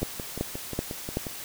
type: two click trains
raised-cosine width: 2 ms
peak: -13 / -20 dBFS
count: 4 / 8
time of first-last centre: 0.03-1.171 / 0.02-1.268 s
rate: 2.63 / 5.61 Hz
effects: white hiss -39 dBFS RMS until 1.44 s